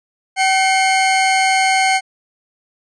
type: tone pair together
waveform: 40% pulse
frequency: 764 / 2148 Hz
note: G5 / C7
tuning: -45 / +45 cents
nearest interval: octave + tritone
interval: 1790 cents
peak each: -13 / -16 dBFS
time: 0.36-2.01 s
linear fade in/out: 50 ms
effects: resampled to 22050 Hz